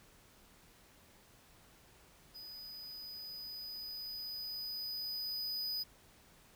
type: tone with level ramp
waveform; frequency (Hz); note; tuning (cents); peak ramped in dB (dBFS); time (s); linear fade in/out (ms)
square; 4978; D#8; 0; -48 to -36; 2.34-5.84; 20
effects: pink hiss -63 dBFS RMS until 6.55 s